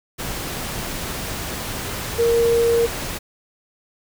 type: tone in noise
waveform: sine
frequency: 466.2 Hz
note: A#4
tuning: in tune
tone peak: -14 dBFS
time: 2.18-2.87 s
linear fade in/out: 20 ms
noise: pink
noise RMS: -28 dBFS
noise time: 0.18-3.19 s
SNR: +11 dB
effects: none